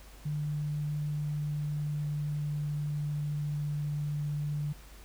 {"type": "tone with pitch glide", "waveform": "sine", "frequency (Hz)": [148.9, 147.45], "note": ["D3", "D3"], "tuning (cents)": [24, 7], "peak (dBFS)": -30, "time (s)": [0.25, 4.73], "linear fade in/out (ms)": 10, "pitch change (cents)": -17, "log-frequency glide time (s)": [0.88, 3.68], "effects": ["added 50 Hz sine -50 dBFS peak until 5.04 s", "pink hiss -55 dBFS RMS until 5.04 s"]}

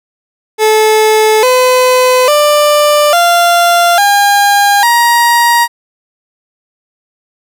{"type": "tone with pitch steps", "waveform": "30% pulse", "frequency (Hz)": [433.7, 506.9, 592.5, 692.4, 809.3, 945.9], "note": ["A4", "B4", "D5", "F5", "G#5", "A#5"], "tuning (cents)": [-25, 45, 15, -15, -45, 25], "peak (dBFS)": -3, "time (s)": [0.58, 5.68], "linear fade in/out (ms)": 50, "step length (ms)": 850, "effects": []}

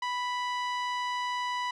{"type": "tone with low-pass filter", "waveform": "sawtooth", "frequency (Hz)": 987.8, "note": "B5", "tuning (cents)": 0, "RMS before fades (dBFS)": -32, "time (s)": [0.02, 1.71], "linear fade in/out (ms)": 5, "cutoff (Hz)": 4200, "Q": 0.7, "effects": []}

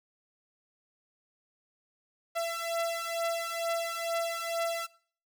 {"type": "beating tone pair", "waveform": "sawtooth", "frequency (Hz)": [670, 672.2], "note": ["E5", "E5"], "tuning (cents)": [28, 34], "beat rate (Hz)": 2.2, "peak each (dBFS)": -30, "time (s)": [2.35, 4.87], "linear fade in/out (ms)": 20, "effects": ["noise-tail reverb RT60 0.5 s tail -22 dB re dry"]}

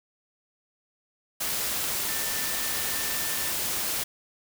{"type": "tone in noise", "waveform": "sine", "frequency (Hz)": 1784, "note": "A6", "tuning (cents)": 23, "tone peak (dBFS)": -39, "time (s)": [2.08, 3.51], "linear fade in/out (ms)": 10, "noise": "white", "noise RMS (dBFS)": -29, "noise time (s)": [1.4, 4.04], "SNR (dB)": -13, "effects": []}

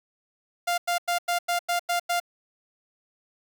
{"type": "tone bursts", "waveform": "sawtooth", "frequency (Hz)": 698.5, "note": "F5", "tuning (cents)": 0, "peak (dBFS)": -19, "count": 8, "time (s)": [0.67, 2.201], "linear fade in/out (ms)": 10, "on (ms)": 110, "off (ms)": 93, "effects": ["9-bit"]}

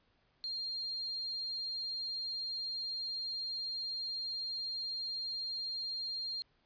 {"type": "tone", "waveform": "sine", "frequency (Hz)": 4204, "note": "C8", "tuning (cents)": 7, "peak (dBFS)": -36, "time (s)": [0.44, 6.42], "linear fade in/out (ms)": 0, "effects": ["pink hiss -73 dBFS RMS until 6.65 s", "resampled to 11025 Hz"]}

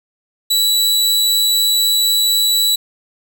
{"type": "tone", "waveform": "sawtooth", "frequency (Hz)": 3937, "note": "B7", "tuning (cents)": -6, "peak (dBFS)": -9, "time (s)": [0.5, 2.76], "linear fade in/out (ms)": 10, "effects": []}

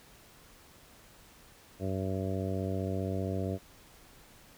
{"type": "harmonic tone", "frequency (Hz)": 95.3, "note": "G2", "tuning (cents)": -48, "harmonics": [1, 2, 3, 4, 5, 6, 7], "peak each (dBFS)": [-34, -37, -39, -40, -41, -42, -42], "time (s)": [1.79, 3.59], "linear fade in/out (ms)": 50, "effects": ["pink hiss -57 dBFS RMS until 4.57 s"]}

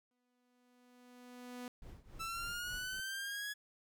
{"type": "tone with exponential growth", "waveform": "sawtooth", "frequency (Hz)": 247.1, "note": "B3", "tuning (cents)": 1, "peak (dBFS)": -39, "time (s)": [0.11, 1.68], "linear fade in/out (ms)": 2, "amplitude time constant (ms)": 340}
{"type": "noise with tremolo", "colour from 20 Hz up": "brown", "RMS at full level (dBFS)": -49, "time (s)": [1.82, 3], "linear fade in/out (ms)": 2, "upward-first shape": "triangle", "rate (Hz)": 3.5, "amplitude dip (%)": 85}
{"type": "linear sweep", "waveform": "sawtooth", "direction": "up", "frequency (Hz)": [1318.5, 1687], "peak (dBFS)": -36, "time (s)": [2.19, 3.54], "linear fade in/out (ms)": 20}
{"effects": []}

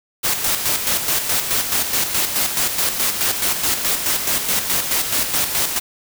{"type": "noise with tremolo", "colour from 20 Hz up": "white", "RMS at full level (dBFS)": -18, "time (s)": [0.23, 5.8], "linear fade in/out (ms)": 20, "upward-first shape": "square", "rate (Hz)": 4.7, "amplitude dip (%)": 50, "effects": []}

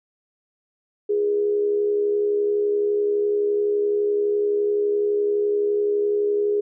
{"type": "tone with amplitude modulation", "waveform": "sine", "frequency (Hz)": 412.7, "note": "G#4", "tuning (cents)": -11, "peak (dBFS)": -16, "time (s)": [1.09, 6.61], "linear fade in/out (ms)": 10, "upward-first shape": "sine", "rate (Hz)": 71.8, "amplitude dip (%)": 45, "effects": []}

